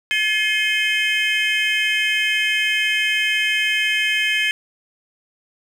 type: tone cluster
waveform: triangle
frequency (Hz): 1716 / 2132 / 2536 / 3110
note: A6 / C7 / D#7 / G7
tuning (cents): -44 / +32 / +32 / -14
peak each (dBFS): -21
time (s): 0.11-4.51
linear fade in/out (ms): 0
effects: none